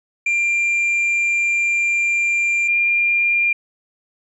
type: tone pair in turn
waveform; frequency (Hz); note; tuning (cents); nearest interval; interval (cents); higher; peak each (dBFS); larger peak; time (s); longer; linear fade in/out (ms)
triangle / sine; 2382 / 2397; D7 / D7; +24 / +35; unison; 11; second; -14; neither; 0.26-2.68 / 2.68-3.53; first; 5
effects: resampled to 24000 Hz